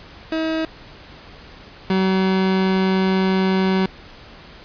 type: tone pair in turn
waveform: 30% pulse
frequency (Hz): 320 / 189.29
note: D#4 / F#3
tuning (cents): +49 / +40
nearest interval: major sixth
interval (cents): 909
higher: first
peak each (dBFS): -17 / -13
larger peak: second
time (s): 0.32-0.65 / 1.9-3.86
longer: second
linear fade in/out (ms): 2
effects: pink hiss -42 dBFS RMS until 4.64 s + resampled to 11025 Hz

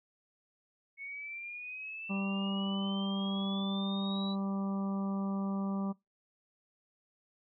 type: exponential sweep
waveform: sine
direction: up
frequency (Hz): 2200 to 3951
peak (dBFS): -40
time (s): 0.97-4.36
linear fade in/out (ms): 50
type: harmonic tone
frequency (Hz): 196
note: G3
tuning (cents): 0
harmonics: 1 / 2 / 3 / 4 / 5 / 6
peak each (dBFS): -32 / -47 / -46 / -48 / -49 / -47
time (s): 2.09-5.93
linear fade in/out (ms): 20
effects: noise-tail reverb RT60 0.2 s tail -23 dB re dry

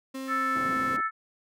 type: tone with pitch glide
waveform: 35% pulse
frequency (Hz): 265.5 to 260.6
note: C4 to C4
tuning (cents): +25 to -7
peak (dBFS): -32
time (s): 0.14-0.97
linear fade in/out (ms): 10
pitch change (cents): -32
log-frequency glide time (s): 0.31-0.76
type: harmonic tone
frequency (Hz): 440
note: A4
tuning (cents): 0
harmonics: 3 / 4 / 5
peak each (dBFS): -26 / -32 / -40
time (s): 0.27-1.11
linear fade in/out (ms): 50
type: band-pass noise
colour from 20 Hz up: white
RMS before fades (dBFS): -40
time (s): 0.55-1.01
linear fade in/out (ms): 5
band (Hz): 110 to 360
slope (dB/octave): 12
effects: none

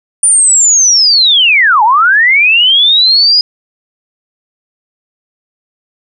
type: linear two-way sweep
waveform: sine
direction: down then up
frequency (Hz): 9397 to 820 to 4991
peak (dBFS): -4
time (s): 0.23-3.41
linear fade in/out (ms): 2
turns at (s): 1.83
effects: none

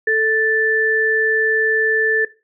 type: tone pair together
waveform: sine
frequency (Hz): 440 / 1760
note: A4 / A6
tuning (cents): 0 / 0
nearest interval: 2 octaves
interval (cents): 2400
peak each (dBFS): -18 / -15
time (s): 0.07-2.25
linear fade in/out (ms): 5
effects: noise-tail reverb RT60 0.3 s tail -18 dB re dry

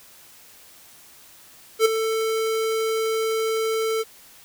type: tone with ADSR envelope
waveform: square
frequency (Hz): 444.1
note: A4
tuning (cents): +16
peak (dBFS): -12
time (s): 1.79-4.04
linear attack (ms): 63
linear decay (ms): 12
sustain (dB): -10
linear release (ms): 29
effects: white hiss -49 dBFS RMS until 4.44 s

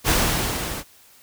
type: noise with level ramp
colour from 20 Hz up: pink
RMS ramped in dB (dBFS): -17 to -31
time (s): 0.04-0.84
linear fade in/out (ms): 50
effects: white hiss -52 dBFS RMS until 1.22 s

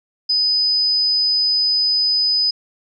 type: tone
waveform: sine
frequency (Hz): 5000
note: D#8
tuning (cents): +8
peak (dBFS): -14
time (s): 0.29-2.51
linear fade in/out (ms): 10
effects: none

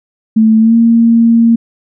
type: tone with pitch glide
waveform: sine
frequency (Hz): 220.4 to 230.7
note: A3 to A#3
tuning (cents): +3 to -18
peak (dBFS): -4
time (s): 0.36-1.56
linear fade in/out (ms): 10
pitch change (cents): +79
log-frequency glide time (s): 0.59-0.75
effects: none

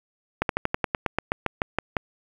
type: slowing click train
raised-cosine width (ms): 0.5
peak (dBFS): -7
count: 14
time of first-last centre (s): 0.42-1.968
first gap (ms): 72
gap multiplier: 1.08
effects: 7-bit

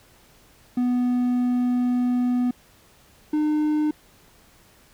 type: tone pair in turn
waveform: triangle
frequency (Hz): 246.9 / 303.3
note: B3 / D#4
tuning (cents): 0 / -44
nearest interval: major third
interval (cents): 356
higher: second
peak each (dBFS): -17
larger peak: neither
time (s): 0.77-2.51 / 3.33-3.91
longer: first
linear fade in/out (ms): 5
effects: pink hiss -55 dBFS RMS until 4.93 s

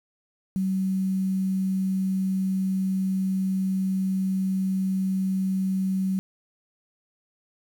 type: tone with quantisation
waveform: sine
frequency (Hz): 190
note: F#3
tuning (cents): +46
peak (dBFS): -22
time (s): 0.56-6.19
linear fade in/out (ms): 0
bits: 8
effects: none

